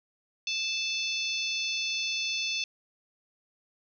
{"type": "harmonic tone", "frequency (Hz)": 877, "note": "A5", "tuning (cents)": -6, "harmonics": [3, 4, 5, 6, 7], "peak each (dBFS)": [-32, -34, -36, -38, -39], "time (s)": [0.47, 2.64], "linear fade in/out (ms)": 2, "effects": []}